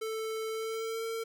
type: tone with pitch glide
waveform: square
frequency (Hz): 441.6 to 453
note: A4 to A#4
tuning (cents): +6 to -50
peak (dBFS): -34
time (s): 0.01-1.24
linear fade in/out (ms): 10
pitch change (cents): +44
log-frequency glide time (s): 0.49-1.04
effects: none